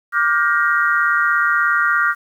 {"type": "chord", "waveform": "sine", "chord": "G minor seventh", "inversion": "second", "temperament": "just", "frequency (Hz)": [1176, 1411.2, 1568, 1881.6], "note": ["D6", "F6", "G6", "Bb6"], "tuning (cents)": [2, 18, 0, 16], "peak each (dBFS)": [-20, -16, -21, -22], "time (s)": [0.12, 2.15], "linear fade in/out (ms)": 50, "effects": ["8-bit"]}